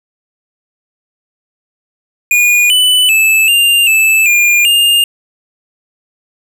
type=tone with pitch steps; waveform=square; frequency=2443 / 2991 / 2620 / 2796 / 2626 / 2411 / 2816 Hz; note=D#7 / F#7 / E7 / F7 / E7 / D7 / F7; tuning=-32 / +18 / -11 / +1 / -7 / +45 / +14 cents; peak=-7 dBFS; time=2.31-5.04 s; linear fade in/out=2 ms; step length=390 ms; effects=none